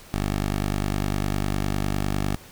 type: tone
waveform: 10% pulse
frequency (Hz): 49.91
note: G1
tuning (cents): +32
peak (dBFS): -15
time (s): 0.14-2.36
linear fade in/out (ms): 0
effects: pink hiss -47 dBFS RMS until 2.51 s